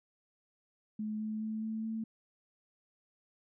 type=tone with pitch steps; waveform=sine; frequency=214.3 / 216.3 / 218.3 / 220.3 / 222.4 Hz; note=A3 / A3 / A3 / A3 / A3; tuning=-45 / -29 / -13 / +2 / +19 cents; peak=-34 dBFS; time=0.99-2.04 s; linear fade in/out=5 ms; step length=210 ms; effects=none